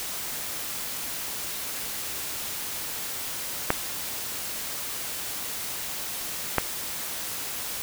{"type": "clicks", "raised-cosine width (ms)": 0.5, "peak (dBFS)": -4, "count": 2, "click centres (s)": [3.704, 6.583], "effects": ["white hiss -33 dBFS RMS until 7.82 s"]}